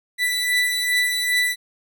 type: beating tone pair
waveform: 30% pulse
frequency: 1975.5 / 1978 Hz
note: B6 / B6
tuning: 0 / +2 cents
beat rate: 2.5 Hz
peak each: -22 / -17 dBFS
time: 0.18-1.56 s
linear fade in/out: 50 ms
effects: none